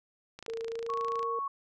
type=click train; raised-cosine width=0.2 ms; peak=-27 dBFS; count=24; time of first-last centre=0.39-1.229 s; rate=27.4 Hz
type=tone with pitch glide; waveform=sine; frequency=455.5 to 462.7 Hz; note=A#4 to A#4; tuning=-40 to -13 cents; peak=-34 dBFS; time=0.48-1.39 s; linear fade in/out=2 ms; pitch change=+27 cents; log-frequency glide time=0.65-0.88 s
type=tone; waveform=sine; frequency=1108.7 Hz; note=C#6; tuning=in tune; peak=-31 dBFS; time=0.89-1.48 s; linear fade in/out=5 ms
effects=none